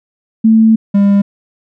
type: tone pair in turn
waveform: sine / triangle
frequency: 222.1 / 200.5 Hz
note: A3 / G3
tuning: +16 / +39 cents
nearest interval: major second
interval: 177 cents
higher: first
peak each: -4 dBFS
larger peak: neither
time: 0.44-0.76 / 0.94-1.22 s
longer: first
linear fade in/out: 10 ms
effects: none